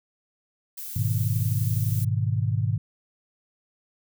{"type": "noise", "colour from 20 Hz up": "violet", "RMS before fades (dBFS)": -36, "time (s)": [0.77, 2.05], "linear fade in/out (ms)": 10}
{"type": "chord", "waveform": "sine", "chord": "G# minor", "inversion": "none", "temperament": "equal", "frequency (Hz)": [103.83, 123.47, 155.56], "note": ["G#2", "B2", "D#3"], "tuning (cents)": [0, 0, 0], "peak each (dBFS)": [-24, -26, -30], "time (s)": [0.96, 2.78], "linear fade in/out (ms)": 5}
{"effects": []}